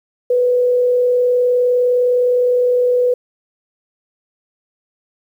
sine tone with frequency modulation, 494.3 Hz, B4, 1 cent sharp, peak -11 dBFS, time 0.3-3.14 s, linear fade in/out 5 ms, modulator 39.6 Hz, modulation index 0.2, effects 8-bit

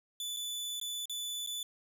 sawtooth tone with dropouts, 3483 Hz, A7, 18 cents flat, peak -33 dBFS, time 0.2-1.63 s, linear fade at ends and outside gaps 2 ms, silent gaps 0.365-0.369 / 0.8-0.813 / 1.056-1.096 / 1.464-1.472 s, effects 12-bit

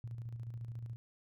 sine tone with tremolo, 116.54 Hz, A#2, in tune, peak -39 dBFS, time 0.04-0.96 s, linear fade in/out 0 ms, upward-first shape square, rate 14 Hz, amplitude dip 45%, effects none

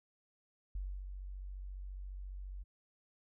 sine tone with ADSR envelope, 47.26 Hz, F#1, 37 cents sharp, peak -36 dBFS, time 0.75-2.64 s, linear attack 4 ms, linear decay 280 ms, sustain -6 dB, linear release 22 ms, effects none

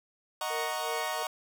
sawtooth chord, D# minor seventh, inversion none, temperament equal, 622.3 / 740 / 932.3 / 1108.7 Hz, D#5 / F#5 / A#5 / C#6, 0 / 0 / 0 / 0 cents, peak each -33 dBFS, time 0.41-1.27 s, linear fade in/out 2 ms
sine tone with tremolo, 463.3 Hz, A#4, 11 cents flat, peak -35 dBFS, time 0.5-1.23 s, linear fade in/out 5 ms, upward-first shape sine, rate 2.9 Hz, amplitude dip 95%
effects none

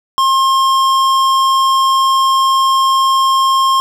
sine tone with tanh clipping, 1067 Hz, C6, 34 cents sharp, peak -11 dBFS, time 0.18-3.8 s, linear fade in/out 0 ms, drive 16 dB, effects none

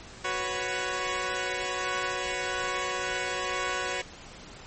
10% pulse chord, F# suspended fourth, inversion none, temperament equal, 370 / 493.9 / 554.4 Hz, F#4 / B4 / C#5, 0 / 0 / 0 cents, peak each -25 dBFS, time 0.24-4.02 s, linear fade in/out 10 ms, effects pink hiss -46 dBFS RMS until 4.66 s + MP3 32 kbps

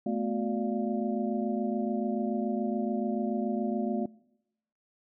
sine tone cluster, 217.7 / 244.7 / 364.9 / 589 / 695 Hz, A3 / B3 / F#4 / D5 / F5, -18 / -16 / -24 / +5 / -9 cents, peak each -30 / -33 / -35 / -38 / -38 dBFS, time 0.06-4.06 s, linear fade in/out 5 ms, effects noise-tail reverb RT60 0.9 s tail -24 dB re dry

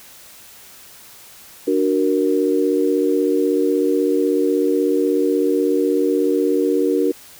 sine chord, D augmented, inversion none, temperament equal, 293.7 / 370 / 466.2 Hz, D4 / F#4 / A#4, 0 / 0 / 0 cents, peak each -19 dBFS, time 1.67-7.12 s, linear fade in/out 10 ms, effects white hiss -43 dBFS RMS until 7.39 s

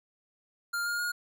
square tone with pitch steps, 1400 / 1416.3 / 1432.7 Hz, F6 / F6 / F6, +4 / +24 / +44 cents, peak -30 dBFS, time 0.73-1.12 s, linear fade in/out 10 ms, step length 130 ms, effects none

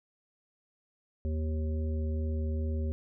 harmonic tone with a mistuned harmonic, 77.78 Hz, D#2, in tune, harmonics 1 / 3 / 5 / 7, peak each -29 / -39 / -43 / -46 dBFS, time 1.25-2.92 s, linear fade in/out 0 ms, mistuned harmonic 3, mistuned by +18 cents, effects none

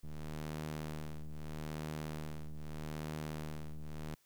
sawtooth ring-modulated tone, 76.8 Hz, D#2, 22 cents flat, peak -33 dBFS, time 0.03-4.15 s, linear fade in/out 10 ms, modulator 77.2 Hz, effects white hiss -72 dBFS RMS until 4.25 s

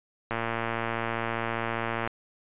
click train, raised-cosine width 0.5 ms, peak -14 dBFS, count 204, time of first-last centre 0.31-2.075 s, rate 115 Hz, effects resampled to 8000 Hz

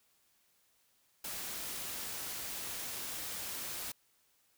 white noise, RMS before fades -41 dBFS, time 1.24-3.92 s, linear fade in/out 5 ms, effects white hiss -72 dBFS RMS until 4.57 s

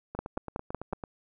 two click trains, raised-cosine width 1 ms, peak -17 / -23 dBFS, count 5 / 9, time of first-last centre 0.19-0.932 / 0.15-1.038 s, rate 5.39 / 9.01 Hz, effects none

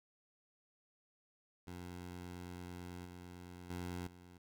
15% pulse tone with level steps, 89 Hz, F2, 33 cents sharp, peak -40 / -44 / -35 / -50 dBFS, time 1.67-4.38 s, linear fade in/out 5 ms, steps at 3.05 / 3.7 / 4.07 s, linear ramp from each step 5 ms, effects none

